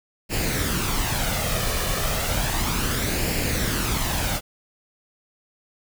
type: noise with flanger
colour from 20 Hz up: pink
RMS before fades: -24 dBFS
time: 0.29-4.41 s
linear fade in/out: 50 ms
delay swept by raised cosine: 0.41 to 1.71 ms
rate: 0.33 Hz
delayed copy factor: +0.5
effects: none